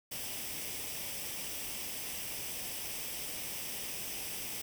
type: noise with comb filter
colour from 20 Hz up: white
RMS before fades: -40 dBFS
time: 0.11-4.62 s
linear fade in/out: 10 ms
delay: 0.36 ms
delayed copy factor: +0.55
effects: none

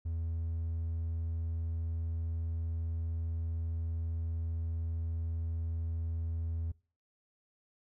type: tone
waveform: triangle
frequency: 82.41 Hz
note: E2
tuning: in tune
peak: -30 dBFS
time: 0.05-6.72 s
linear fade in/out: 10 ms
effects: noise-tail reverb RT60 0.4 s tail -24 dB re dry + tanh soft clip ceiling -26 dBFS

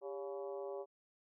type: harmonic tone with a mistuned harmonic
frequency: 140.9 Hz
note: C#3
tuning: 29 cents sharp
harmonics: 3 / 4 / 5 / 6 / 7 / 8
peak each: -43 / -45 / -53 / -55 / -57 / -59 dBFS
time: 0.01-0.86 s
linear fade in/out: 50 ms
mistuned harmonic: 3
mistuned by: -99 cents
effects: none

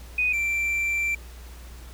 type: tone pair in turn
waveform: sine / triangle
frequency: 2489 / 2349 Hz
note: D#7 / D7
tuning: 0 / 0 cents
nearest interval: minor second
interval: 100 cents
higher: first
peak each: -20 / -21 dBFS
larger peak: first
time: 0.18-0.33 / 0.33-1.15 s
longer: second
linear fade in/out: 5 ms
effects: added 60 Hz sine -40 dBFS peak until 1.93 s + pink hiss -49 dBFS RMS until 1.93 s

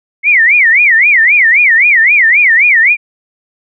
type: tone with vibrato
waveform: sine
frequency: 2093 Hz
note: C7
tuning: in tune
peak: -4 dBFS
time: 0.23-2.97 s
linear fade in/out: 50 ms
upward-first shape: sine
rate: 3.8 Hz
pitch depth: 280 cents each way
effects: none

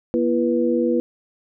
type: tone cluster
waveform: sine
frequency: 240.5 / 337.6 / 488.8 Hz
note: B3 / E4 / B4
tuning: -46 / +41 / -18 cents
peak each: -21 dBFS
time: 0.14-1 s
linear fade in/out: 0 ms
effects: none

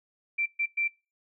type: tone bursts at uneven times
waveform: sine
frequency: 2349 Hz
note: D7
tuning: in tune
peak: -25 dBFS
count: 3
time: 0.38-0.46 / 0.59-0.66 / 0.77-0.88 s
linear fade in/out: 10 ms
effects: noise-tail reverb RT60 0.3 s tail -23 dB re dry

